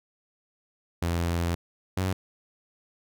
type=tone pair in turn; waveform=sawtooth; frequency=85.3 / 93.59 Hz; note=F2 / F#2; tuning=-40 / +20 cents; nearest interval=major second; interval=160 cents; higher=second; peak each=-21 / -21 dBFS; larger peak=neither; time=1.02-1.55 / 1.97-2.13 s; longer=first; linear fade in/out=5 ms; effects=none